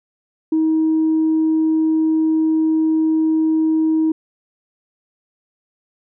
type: tone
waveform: sine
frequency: 317.2 Hz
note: D#4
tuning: 33 cents sharp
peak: -12 dBFS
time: 0.52-4.12 s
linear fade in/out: 5 ms
effects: tanh soft clip ceiling -10 dBFS